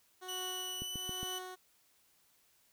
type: tone with tremolo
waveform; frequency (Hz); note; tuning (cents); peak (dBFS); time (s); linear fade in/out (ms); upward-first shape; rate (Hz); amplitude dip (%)
15% pulse; 368.9; F#4; -5; -35; 0.21-1.56; 20; triangle; 1.1; 90
type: tone with pitch glide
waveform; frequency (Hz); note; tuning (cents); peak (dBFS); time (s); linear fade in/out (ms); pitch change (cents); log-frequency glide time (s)
sawtooth; 2960 to 2989; F#7 to F#7; 0 to +17; -36; 0.28-1.39; 10; +17; 0.79-0.89
type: click train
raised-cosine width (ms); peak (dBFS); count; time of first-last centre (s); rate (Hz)
3; -30; 4; 0.82-1.23; 7.31
effects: white hiss -70 dBFS RMS until 2.72 s